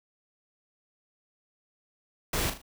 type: noise with echo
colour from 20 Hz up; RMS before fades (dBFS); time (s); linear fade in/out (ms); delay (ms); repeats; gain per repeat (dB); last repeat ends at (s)
pink; -29; 2.33-2.5; 5; 39; 3; -8; 2.617
effects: none